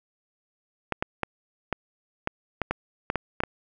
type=clicks; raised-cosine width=0.5 ms; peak=-10 dBFS; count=11; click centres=0.923 / 1.025 / 1.233 / 1.727 / 2.274 / 2.617 / 2.71 / 3.101 / 3.157 / 3.404 / 3.436 s; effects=none